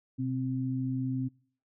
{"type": "tone pair together", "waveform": "sine", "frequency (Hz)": [127.15, 261.6], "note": ["C3", "C4"], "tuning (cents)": [-49, 0], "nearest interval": "octave", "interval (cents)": 1249, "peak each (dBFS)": [-32, -31], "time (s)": [0.18, 1.29], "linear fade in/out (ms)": 20, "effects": ["noise-tail reverb RT60 0.5 s tail -24 dB re dry"]}